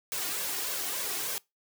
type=noise with flanger; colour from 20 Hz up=white; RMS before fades=-33 dBFS; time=0.12-1.38 s; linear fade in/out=0 ms; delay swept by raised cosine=1.8 to 2.78 ms; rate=3.4 Hz; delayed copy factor=+0.6; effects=noise-tail reverb RT60 0.2 s tail -23 dB re dry + high-pass 150 Hz 12 dB/octave